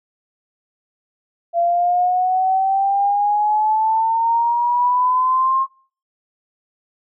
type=exponential sweep; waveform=sine; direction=up; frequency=681 to 1072 Hz; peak=-14 dBFS; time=1.53-5.67 s; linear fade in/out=50 ms; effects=noise-tail reverb RT60 0.4 s tail -21 dB re dry